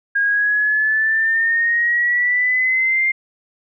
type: exponential sweep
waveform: sine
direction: up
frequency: 1624 to 2115 Hz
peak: -14 dBFS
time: 0.15-3.12 s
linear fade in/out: 10 ms
effects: none